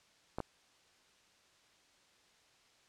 clicks, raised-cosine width 1 ms, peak -23 dBFS, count 2, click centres 0.385 / 0.403 s, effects white hiss -67 dBFS RMS until 2.88 s + low-pass 6000 Hz 12 dB/octave

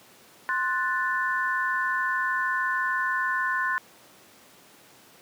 sine chord, F# diminished, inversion second, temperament equal, 1046.5 / 1480 / 1760 Hz, C6 / F#6 / A6, 0 / 0 / 0 cents, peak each -28 dBFS, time 0.49-3.78 s, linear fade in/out 0 ms, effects pink hiss -53 dBFS RMS until 5.21 s + high-pass 200 Hz 12 dB/octave

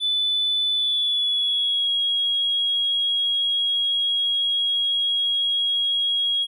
triangle tone with pitch glide, 3494 to 3298 Hz, A7 to G#7, -13 to -13 cents, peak -16 dBFS, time 0-6.47 s, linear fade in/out 50 ms, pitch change -100 cents, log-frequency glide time 0.73-1.93 s, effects tanh soft clip ceiling -17 dBFS

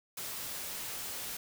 white noise, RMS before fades -40 dBFS, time 0.17-1.37 s, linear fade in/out 5 ms, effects none

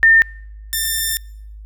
sine / 5% pulse tone pair in turn, 1810 / 1792.3 Hz, A6 / A6, +48 / +31 cents, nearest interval unison, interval 17 cents, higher first, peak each -7 dBFS, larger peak neither, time 0.03-0.22 / 0.73-1.17 s, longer second, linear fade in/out 0 ms, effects noise-tail reverb RT60 0.8 s tail -26 dB re dry + added 52 Hz sine -33 dBFS peak until 1.65 s

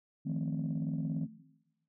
sine chord, F dominant seventh, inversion third, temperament just, 157.15 / 174.61 / 218.3 / 261.9 Hz, Eb3 / F3 / A3 / C4, +18 / 0 / -13 / +2 cents, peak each -33 / -38 / -38 / -37 dBFS, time 0.25-1.27 s, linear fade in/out 20 ms, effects noise-tail reverb RT60 0.9 s tail -17 dB re dry + tanh soft clip ceiling -26 dBFS

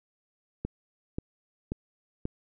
click train, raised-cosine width 3 ms, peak -18 dBFS, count 4, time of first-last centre 0.65-2.254 s, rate 1.87 Hz, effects none

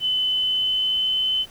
sine tone with pitch glide, 3023 to 3044 Hz, F#7 to F#7, +36 to +48 cents, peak -19 dBFS, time 0-1.46 s, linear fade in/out 50 ms, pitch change +12 cents, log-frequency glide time 0.29-1.15 s, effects pink hiss -48 dBFS RMS until 1.5 s

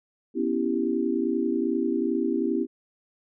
sine chord, C# half-diminished seventh, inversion third, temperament equal, 246.9 / 277.2 / 329.6 / 392 Hz, B3 / C#4 / E4 / G4, 0 / 0 / 0 / 0 cents, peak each -28 / -29 / -27 / -29 dBFS, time 0.34-2.67 s, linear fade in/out 50 ms, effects none

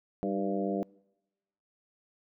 harmonic tone with a mistuned harmonic, 98.2 Hz, G2, 4 cents sharp, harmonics 2 / 3 / 4 / 5 / 6 / 7, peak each -33 / -35 / -36 / -37 / -38 / -38 dBFS, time 0.23-0.83 s, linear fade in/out 0 ms, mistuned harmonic 3, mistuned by +54 cents, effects noise-tail reverb RT60 1.0 s tail -26 dB re dry

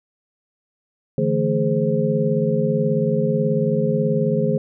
sine tone cluster, 147.6 / 166 / 222.4 / 419.8 / 523 Hz, D3 / E3 / A3 / G#4 / C5, +9 / +12 / +19 / +19 / -1 cents, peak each -23 dBFS, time 1.18-4.58 s, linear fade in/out 2 ms, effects none

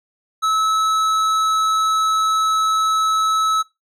triangle tone with tanh clipping, 1299 Hz, E6, 26 cents flat, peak -17 dBFS, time 0.42-3.63 s, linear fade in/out 20 ms, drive 17 dB, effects noise-tail reverb RT60 0.2 s tail -20 dB re dry

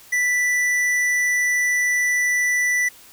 sine tone with tanh clipping, 1975.5 Hz, B6, in tune, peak -19 dBFS, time 0.12-2.89 s, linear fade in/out 10 ms, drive 13 dB, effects white hiss -47 dBFS RMS until 3.12 s

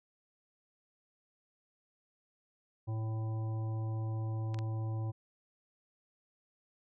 harmonic tone, 110.6 Hz, A2, 9 cents sharp, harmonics 1 / 3 / 5 / 7 / 9, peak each -33 / -47 / -52 / -52 / -55 dBFS, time 2.87-5.12 s, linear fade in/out 20 ms
clicks, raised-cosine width 0.2 ms, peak -28 dBFS, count 2, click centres 4.544 / 4.589 s
effects none

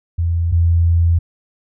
sine tone pair in turn, 84.5 / 84.5 Hz, E2 / E2, +43 / +43 cents, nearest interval unison, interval 0 cents, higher neither, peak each -14 / -10 dBFS, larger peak second, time 0.18-0.52 / 0.52-1.19 s, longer second, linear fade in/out 10 ms, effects none

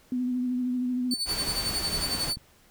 sine tone with vibrato, 250 Hz, B3, 21 cents sharp, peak -25 dBFS, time 0.12-1.14 s, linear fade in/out 2 ms, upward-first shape sine, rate 13 Hz, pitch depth 26 cents each way
35% pulse tone with tremolo, 4502 Hz, C#8, 26 cents sharp, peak -24 dBFS, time 1.11-2.36 s, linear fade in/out 2 ms, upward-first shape sine, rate 11 Hz, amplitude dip 70%
pink noise, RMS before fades -34 dBFS, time 1.25-2.34 s, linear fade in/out 50 ms
click train, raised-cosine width 5 ms, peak -28 dBFS, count 5, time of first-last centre 1.49-2.371 s, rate 4.54 Hz
effects pink hiss -59 dBFS RMS until 2.7 s

